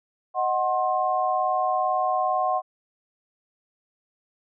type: chord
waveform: sine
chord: C diminished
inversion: first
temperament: equal with one note detuned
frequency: 622.3 / 740 / 1062.3 Hz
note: Eb5 / Gb5 / C6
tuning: 0 / 0 / +26 cents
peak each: -28 / -23 / -26 dBFS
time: 0.34-2.62 s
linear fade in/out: 50 ms
effects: none